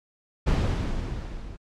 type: noise with level ramp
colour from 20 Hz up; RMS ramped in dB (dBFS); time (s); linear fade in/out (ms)
brown; -19 to -40; 0.46-1.57; 20
effects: low-pass 6000 Hz 12 dB/octave + MP3 64 kbps